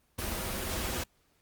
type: noise with comb filter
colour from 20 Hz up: pink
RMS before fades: -34 dBFS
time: 0.18-1.04 s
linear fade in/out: 10 ms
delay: 6.8 ms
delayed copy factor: -0.5
effects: pink hiss -70 dBFS RMS until 1.41 s + Opus 24 kbps